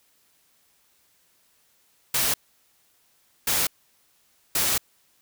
white noise bursts at uneven times, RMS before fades -23 dBFS, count 3, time 2.14-2.34 / 3.47-3.67 / 4.55-4.78 s, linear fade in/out 5 ms, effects white hiss -64 dBFS RMS until 5.21 s

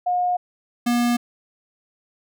sine / square tone pair in turn, 718 / 240 Hz, F5 / B3, +48 / -49 cents, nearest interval octave + perfect fifth, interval 1897 cents, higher first, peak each -18 dBFS, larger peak neither, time 0.06-0.37 / 0.86-1.17 s, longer neither, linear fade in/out 10 ms, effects none

